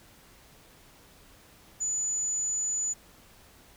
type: tone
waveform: sine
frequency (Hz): 6960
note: A8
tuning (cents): -20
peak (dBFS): -27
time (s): 1.8-2.94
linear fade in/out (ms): 20
effects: pink hiss -56 dBFS RMS until 3.76 s